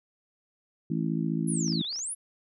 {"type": "harmonic tone", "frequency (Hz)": 54.9, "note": "A1", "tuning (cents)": -3, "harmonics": [3, 4, 5, 6], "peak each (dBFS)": [-29, -31, -33, -35], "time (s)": [0.9, 1.82], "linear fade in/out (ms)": 5}
{"type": "exponential two-way sweep", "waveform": "sine", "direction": "down then up", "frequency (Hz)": [11230, 3322, 11230], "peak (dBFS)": -31, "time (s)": [1.47, 2.15], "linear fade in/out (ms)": 20, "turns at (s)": 1.84}
{"type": "clicks", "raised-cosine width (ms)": 0.3, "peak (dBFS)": -36, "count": 7, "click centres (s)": [1.679, 1.725, 1.811, 1.847, 1.927, 1.959, 1.991]}
{"effects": []}